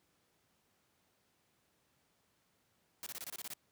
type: noise bursts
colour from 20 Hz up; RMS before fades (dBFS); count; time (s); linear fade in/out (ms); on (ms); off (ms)
white; -44; 9; 3.03-3.536; 0; 34; 25
effects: pink hiss -75 dBFS RMS until 3.71 s + high-pass 100 Hz 12 dB/octave